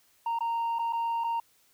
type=tone with dropouts; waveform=sine; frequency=926 Hz; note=A#5; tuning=12 cents flat; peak=-24 dBFS; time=0.26-1.4 s; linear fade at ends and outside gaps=5 ms; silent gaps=0.389-0.406 / 0.787-0.792 / 0.926-0.931 / 1.239-1.242 s; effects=tanh soft clip ceiling -26 dBFS + white hiss -65 dBFS RMS until 1.73 s